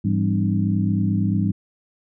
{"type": "tone cluster", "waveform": "sine", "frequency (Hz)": [104, 168.8, 197.6, 261, 302.2], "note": ["G#2", "E3", "G3", "C4", "D4"], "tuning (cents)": [3, 41, 14, -4, 50], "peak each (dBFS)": [-22, -25, -21, -30, -29], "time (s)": [0.04, 1.52], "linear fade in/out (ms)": 10, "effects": []}